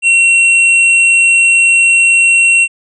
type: tone with hard clipping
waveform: triangle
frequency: 2729 Hz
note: F7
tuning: 41 cents flat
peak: -7 dBFS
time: 0.02-2.68 s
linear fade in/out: 50 ms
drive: 11 dB
effects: resampled to 22050 Hz